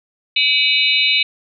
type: tone cluster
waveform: sine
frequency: 2299 / 2552 / 2918 / 3679 / 3994 Hz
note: D7 / D#7 / F#7 / A#7 / B7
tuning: -37 / +43 / -25 / -24 / +19 cents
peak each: -19 dBFS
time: 0.36-1.23 s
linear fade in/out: 5 ms
effects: none